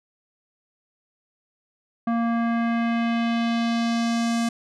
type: tone with low-pass filter sweep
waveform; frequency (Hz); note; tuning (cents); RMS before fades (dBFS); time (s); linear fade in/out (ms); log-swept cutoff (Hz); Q
square; 232.2; A#3; -7; -23; 2.07-4.49; 5; 1200 to 8100; 1.4
effects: none